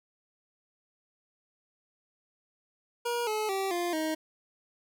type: tone with pitch steps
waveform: 25% pulse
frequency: 476.7 / 429.6 / 387.2 / 349 / 314.5 Hz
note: A#4 / A4 / G4 / F4 / D#4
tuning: +39 / -41 / -21 / -1 / +19 cents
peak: -25 dBFS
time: 3.05-4.15 s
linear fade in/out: 10 ms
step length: 220 ms
effects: none